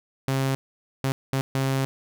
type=tone bursts at uneven times; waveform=sawtooth; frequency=134.3 Hz; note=C3; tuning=46 cents sharp; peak=-18 dBFS; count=4; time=0.28-0.55 / 1.04-1.12 / 1.33-1.41 / 1.55-1.85 s; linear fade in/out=0 ms; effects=none